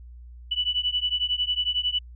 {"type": "beating tone pair", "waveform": "sine", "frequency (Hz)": [2960, 2971], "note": ["F#7", "F#7"], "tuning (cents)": [0, 6], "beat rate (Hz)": 11, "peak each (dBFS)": -26, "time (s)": [0.51, 1.99], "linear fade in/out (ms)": 10, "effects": ["added 60 Hz sine -41 dBFS peak until 2.15 s"]}